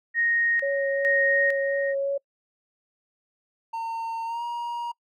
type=tone with tremolo; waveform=sine; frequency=1864.7 Hz; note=A#6; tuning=in tune; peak=-20 dBFS; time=0.14-1.95 s; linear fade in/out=50 ms; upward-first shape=square; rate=1.1 Hz; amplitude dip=65%
type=tone with vibrato; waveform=sine; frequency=554.4 Hz; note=C#5; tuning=in tune; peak=-23 dBFS; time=0.62-2.18 s; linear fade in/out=10 ms; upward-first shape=triangle; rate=2.8 Hz; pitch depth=13 cents each way
type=tone with pitch glide; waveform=triangle; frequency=911 to 948 Hz; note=A#5 to A#5; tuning=-40 to +29 cents; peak=-26 dBFS; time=3.73-4.92 s; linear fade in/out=10 ms; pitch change=+69 cents; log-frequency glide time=4.25-4.43 s
effects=noise-tail reverb RT60 0.1 s tail -26 dB re dry